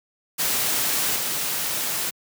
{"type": "noise with level steps", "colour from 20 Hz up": "white", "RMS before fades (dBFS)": [-23, -26], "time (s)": [0.38, 2.11], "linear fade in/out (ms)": 20, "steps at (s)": 1.16, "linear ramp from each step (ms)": 2, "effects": ["high-pass 100 Hz 12 dB/octave"]}